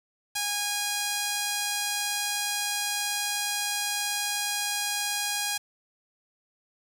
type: tone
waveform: 5% pulse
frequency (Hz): 821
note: G#5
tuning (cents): -20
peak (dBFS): -15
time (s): 0.35-5.58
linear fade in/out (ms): 10
effects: 8-bit